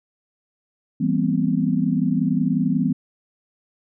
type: chord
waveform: sine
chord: C major seventh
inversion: first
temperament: equal with one note detuned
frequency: 164.81 / 196 / 241.2 / 261.6 Hz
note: E3 / G3 / B3 / C4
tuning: 0 / 0 / -41 / 0 cents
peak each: -23 dBFS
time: 1-2.93 s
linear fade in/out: 10 ms
effects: none